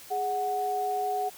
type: tone pair together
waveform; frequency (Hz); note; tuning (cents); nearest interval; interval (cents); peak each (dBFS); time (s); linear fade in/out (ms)
sine; 415.3 / 740; G#4 / F#5; 0 / 0; minor seventh; 1000; -33 / -27; 0.1-1.3; 20
effects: white hiss -48 dBFS RMS until 1.37 s